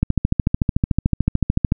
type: click train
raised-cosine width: 5 ms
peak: -3 dBFS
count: 24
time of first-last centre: 0.03-1.721 s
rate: 13.6 Hz
effects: none